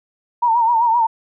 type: tone with vibrato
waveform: sine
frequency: 929 Hz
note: A#5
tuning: 6 cents flat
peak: -12 dBFS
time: 0.42-1.07 s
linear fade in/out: 10 ms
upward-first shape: triangle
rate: 7.7 Hz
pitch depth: 92 cents each way
effects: none